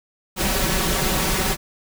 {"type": "noise with comb filter", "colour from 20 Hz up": "pink", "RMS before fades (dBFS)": -21, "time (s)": [0.36, 1.57], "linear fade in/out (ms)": 50, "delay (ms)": 5.3, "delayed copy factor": 0.7, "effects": []}